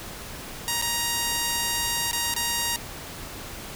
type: tone with dropouts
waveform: 5% pulse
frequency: 940 Hz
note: A#5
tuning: 14 cents sharp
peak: -12 dBFS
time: 0.68-2.76 s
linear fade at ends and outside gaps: 0 ms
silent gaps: 0.815-0.823 / 2.112-2.131 / 2.339-2.364 s
effects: pink hiss -38 dBFS RMS until 3.75 s